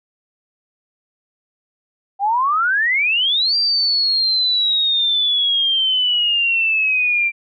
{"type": "exponential two-way sweep", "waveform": "sine", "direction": "up then down", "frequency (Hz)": [770, 4745, 2353], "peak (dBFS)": -14, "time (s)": [2.19, 7.32], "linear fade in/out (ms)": 50, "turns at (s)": 3.56, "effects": []}